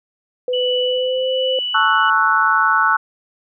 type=tone with pitch glide; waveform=sine; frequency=500 to 519.4 Hz; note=B4 to C5; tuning=+21 to -13 cents; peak=-17 dBFS; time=0.48-1.59 s; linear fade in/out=2 ms; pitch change=+66 cents; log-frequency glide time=0.81-1.29 s
type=tone with tremolo; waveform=sine; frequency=2960 Hz; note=F#7; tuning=in tune; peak=-19 dBFS; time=0.53-2.1 s; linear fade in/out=5 ms; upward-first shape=sine; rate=1.2 Hz; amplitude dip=50%
type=chord; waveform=sine; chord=F# minor seventh; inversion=first; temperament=equal; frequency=880 / 1108.7 / 1318.5 / 1480 Hz; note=A5 / C#6 / E6 / F#6; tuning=0 / 0 / 0 / 0 cents; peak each=-20 / -19 / -17 / -16 dBFS; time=1.74-2.97 s; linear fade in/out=10 ms
effects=none